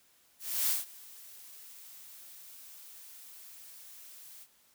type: noise with ADSR envelope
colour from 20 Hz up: blue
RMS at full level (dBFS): -28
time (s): 0.39-4.47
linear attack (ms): 300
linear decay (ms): 160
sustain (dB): -23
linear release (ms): 48
effects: white hiss -66 dBFS RMS until 4.74 s